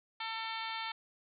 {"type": "harmonic tone with a mistuned harmonic", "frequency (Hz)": 448, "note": "A4", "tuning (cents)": 31, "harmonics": [2, 3, 4, 5, 6, 7, 8, 9, 10], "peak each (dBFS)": [-41, -44, -47, -44, -50, -47, -46, -50, -52], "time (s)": [0.2, 0.92], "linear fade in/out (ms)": 5, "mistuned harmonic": 9, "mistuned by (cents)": 27, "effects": []}